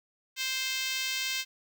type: tone with high-pass filter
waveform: 5% pulse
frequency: 523.3 Hz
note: C5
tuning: in tune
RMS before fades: -32 dBFS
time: 0.36-1.45 s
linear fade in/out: 50 ms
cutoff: 2200 Hz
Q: 1.4
effects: 10-bit